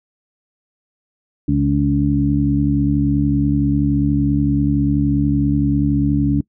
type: harmonic tone with a mistuned harmonic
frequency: 70.5 Hz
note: C#2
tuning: 30 cents sharp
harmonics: 1 / 2 / 3 / 4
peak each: -22 / -18 / -22 / -16 dBFS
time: 1.48-6.41 s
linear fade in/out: 5 ms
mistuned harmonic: 4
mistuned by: +21 cents
effects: noise-tail reverb RT60 0.1 s tail -23 dB re dry